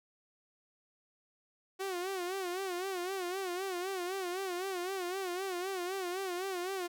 sawtooth tone with vibrato, 370 Hz, F#4, in tune, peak -31 dBFS, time 1.79-6.88 s, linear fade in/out 20 ms, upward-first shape sine, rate 3.9 Hz, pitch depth 100 cents each way, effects none

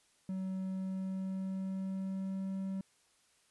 triangle tone with pitch glide, 188.8 to 192.1 Hz, F#3 to G3, +35 to -35 cents, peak -33 dBFS, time 0.29-2.81 s, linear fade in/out 2 ms, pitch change +30 cents, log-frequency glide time 0.56-2.55 s, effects white hiss -70 dBFS RMS until 3.5 s + resampled to 24000 Hz

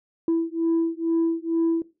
sine beating tone pair, 329.6 / 331.8 Hz, E4 / E4, 0 / +11 cents, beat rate 2.2 Hz, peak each -22 dBFS, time 0.28-1.82 s, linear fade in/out 2 ms, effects noise-tail reverb RT60 0.3 s tail -19 dB re dry + tanh soft clip ceiling -16 dBFS

